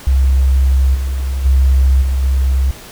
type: tone with level steps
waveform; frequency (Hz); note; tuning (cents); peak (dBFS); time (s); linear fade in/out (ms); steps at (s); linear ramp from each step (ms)
sine; 66.3; C2; +23; -8 / -15 / -7 / -12 / -10; 0.07-2.71; 0; 0.94 / 1.44 / 2.01 / 2.22; 20
effects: pink hiss -35 dBFS RMS until 2.91 s